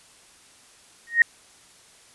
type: tone with exponential growth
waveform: sine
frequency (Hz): 1864.7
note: A#6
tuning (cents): 0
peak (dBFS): -8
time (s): 1.07-1.22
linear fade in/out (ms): 2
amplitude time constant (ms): 31
effects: white hiss -53 dBFS RMS until 2.14 s + resampled to 24000 Hz